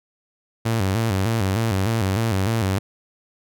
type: tone with vibrato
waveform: sawtooth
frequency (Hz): 104.4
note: G#2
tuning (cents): +10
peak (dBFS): -15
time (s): 0.65-2.79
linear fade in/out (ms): 10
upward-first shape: square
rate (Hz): 3.3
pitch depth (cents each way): 150
effects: none